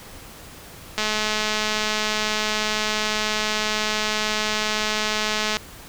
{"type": "click train", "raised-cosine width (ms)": 0.2, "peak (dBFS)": -6, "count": 983, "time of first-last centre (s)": [0.98, 5.569], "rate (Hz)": 214, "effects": ["pink hiss -42 dBFS RMS until 5.88 s"]}